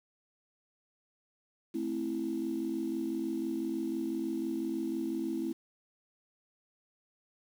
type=chord; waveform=sine; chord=A minor; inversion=none; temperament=just; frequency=220 / 264 / 330 Hz; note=A3 / C4 / E4; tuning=0 / +16 / +2 cents; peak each=-38 / -36 / -33 dBFS; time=1.74-5.53 s; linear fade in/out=10 ms; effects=tanh soft clip ceiling -24 dBFS + 9-bit